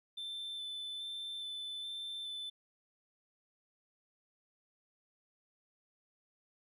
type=tone with vibrato; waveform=sine; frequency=3534 Hz; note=A7; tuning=7 cents sharp; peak=-37 dBFS; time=0.17-2.5 s; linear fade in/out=10 ms; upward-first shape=square; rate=1.2 Hz; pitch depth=9 cents each way; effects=tanh soft clip ceiling -39 dBFS + 13-bit